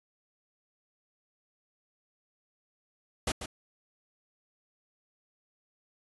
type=noise with echo; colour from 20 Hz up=pink; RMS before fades=-29 dBFS; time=3.27-3.32 s; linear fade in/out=5 ms; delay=140 ms; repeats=1; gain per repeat=-9 dB; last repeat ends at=3.46 s; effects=resampled to 24000 Hz